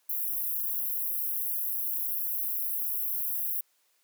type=high-pass noise; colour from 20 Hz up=white; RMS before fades=-31 dBFS; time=0.09-3.61 s; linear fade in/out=5 ms; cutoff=11000 Hz; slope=96 dB/octave; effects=white hiss -70 dBFS RMS until 4.03 s + high-pass 400 Hz 12 dB/octave